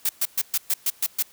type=noise bursts; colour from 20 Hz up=blue; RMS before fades=-22 dBFS; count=8; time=0.05-1.226 s; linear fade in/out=5 ms; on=42 ms; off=120 ms; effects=white hiss -53 dBFS RMS until 1.32 s